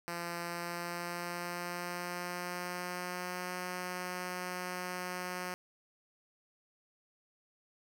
5% pulse tone with pitch glide, 171.9 to 180.86 Hz, F3 to F#3, -27 to -39 cents, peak -26 dBFS, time 0.08-5.54 s, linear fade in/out 0 ms, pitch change +88 cents, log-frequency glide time 0.4-3.58 s, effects none

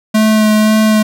square tone with vibrato, 215.7 Hz, A3, 34 cents flat, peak -8 dBFS, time 0.14-1.03 s, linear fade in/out 10 ms, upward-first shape sine, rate 1.9 Hz, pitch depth 13 cents each way, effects none

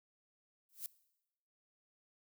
violet noise with exponential growth, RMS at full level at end -38 dBFS, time 0.69-0.86 s, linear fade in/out 1 ms, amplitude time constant 35 ms, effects noise-tail reverb RT60 0.9 s tail -20 dB re dry

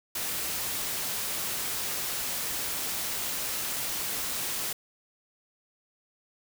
white noise, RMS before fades -32 dBFS, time 0.15-4.73 s, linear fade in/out 5 ms, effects none

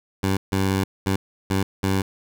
15% pulse tone bursts at uneven times, 96.2 Hz, G2, 32 cents flat, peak -13 dBFS, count 5, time 0.23-0.37 / 0.52-0.84 / 1.06-1.16 / 1.5-1.63 / 1.83-2.02 s, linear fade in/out 5 ms, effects none

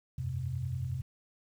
sine chord, F suspended second, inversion none, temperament equal with one note detuned, 87.31 / 98 / 128.64 Hz, F2 / G2 / C3, 0 / 0 / -29 cents, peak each -38 / -40 / -34 dBFS, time 0.18-1.02 s, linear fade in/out 5 ms, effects 10-bit

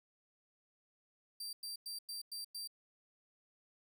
sawtooth tone bursts, 4699 Hz, D8, in tune, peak -39 dBFS, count 6, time 1.4-2.675 s, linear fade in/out 5 ms, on 130 ms, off 99 ms, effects none

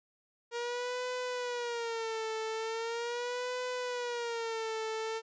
sawtooth tone with vibrato, 470 Hz, A#4, 14 cents sharp, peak -30 dBFS, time 0.51-5.22 s, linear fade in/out 50 ms, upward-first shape sine, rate 0.4 Hz, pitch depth 110 cents each way, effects resampled to 16000 Hz + 12-bit

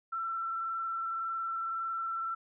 sine tone with frequency modulation, 1342 Hz, E6, 31 cents sharp, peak -32 dBFS, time 0.12-2.35 s, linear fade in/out 10 ms, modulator 21.8 Hz, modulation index 0.8, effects none

